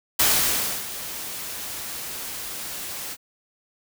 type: noise with ADSR envelope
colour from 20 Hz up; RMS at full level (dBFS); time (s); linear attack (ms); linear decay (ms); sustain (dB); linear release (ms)
white; -18; 0.19-3.17; 9; 630; -15; 49
effects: none